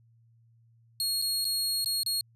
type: tone with dropouts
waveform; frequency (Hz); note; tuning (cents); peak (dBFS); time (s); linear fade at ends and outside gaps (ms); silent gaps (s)
sawtooth; 4300; C8; +47; -24; 1-2.21; 1; 1.217-1.222 / 1.445-1.451 / 1.845-1.859 / 2.033-2.062
effects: added 115 Hz sine -59 dBFS peak until 2.35 s + resampled to 32000 Hz